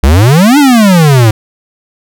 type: exponential two-way sweep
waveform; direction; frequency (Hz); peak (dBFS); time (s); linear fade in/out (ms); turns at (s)
square; up then down; 61.74 to 302.3 to 105.3; -3; 0.03-1.31; 5; 0.58
effects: none